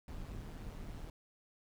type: noise with amplitude modulation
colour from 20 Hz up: brown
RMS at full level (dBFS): -43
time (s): 0.08-1.1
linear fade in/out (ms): 2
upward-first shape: sine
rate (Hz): 157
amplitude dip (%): 55
effects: none